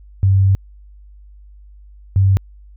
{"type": "tone pair in turn", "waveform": "sine", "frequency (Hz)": [96.7, 96.7], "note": ["G2", "G2"], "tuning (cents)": [-23, -23], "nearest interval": "unison", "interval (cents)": 0, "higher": "neither", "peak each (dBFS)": -9, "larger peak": "neither", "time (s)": [[0.23, 0.55], [2.16, 2.37]], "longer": "first", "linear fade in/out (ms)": 0, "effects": ["added 50 Hz sine -39 dBFS peak until 2.76 s"]}